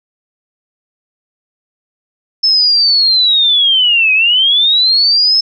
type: linear two-way sweep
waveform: sine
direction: down then up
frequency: 5274 to 2502 to 5274 Hz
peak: -7 dBFS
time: 2.43-5.41 s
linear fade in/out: 10 ms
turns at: 4.13 s
effects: none